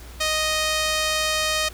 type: tone with band-pass filter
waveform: sawtooth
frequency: 622.3 Hz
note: D#5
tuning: in tune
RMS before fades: -23 dBFS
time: 0.2-1.69 s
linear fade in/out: 10 ms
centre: 4500 Hz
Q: 0.63
effects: added 60 Hz sine -38 dBFS peak until 1.73 s + pink hiss -45 dBFS RMS until 1.73 s